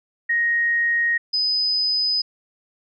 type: tone pair in turn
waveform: sine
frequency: 1873 / 5011 Hz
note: A#6 / D#8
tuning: +8 / +11 cents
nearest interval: octave + perfect fourth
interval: 1703 cents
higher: second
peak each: -17 / -18 dBFS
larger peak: first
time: 0.29-1.18 / 1.33-2.22 s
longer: neither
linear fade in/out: 10 ms
effects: none